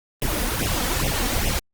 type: noise with flanger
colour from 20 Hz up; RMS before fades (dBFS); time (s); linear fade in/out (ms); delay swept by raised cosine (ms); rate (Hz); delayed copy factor
pink; -23; 0.22-1.59; 0; 0.33 to 4.13; 2.4; +1
effects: Opus 24 kbps